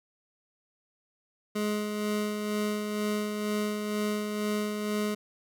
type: tone with tremolo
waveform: 25% pulse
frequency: 210 Hz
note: G#3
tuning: 19 cents sharp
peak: -23 dBFS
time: 1.55-5.15 s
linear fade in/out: 10 ms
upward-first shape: sine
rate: 2.1 Hz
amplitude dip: 40%
effects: none